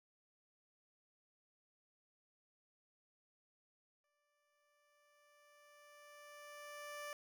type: tone with exponential growth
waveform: 15% pulse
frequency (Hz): 587.3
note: D5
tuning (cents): 0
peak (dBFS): -38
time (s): 4.04-7.13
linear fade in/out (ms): 1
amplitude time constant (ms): 670
effects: none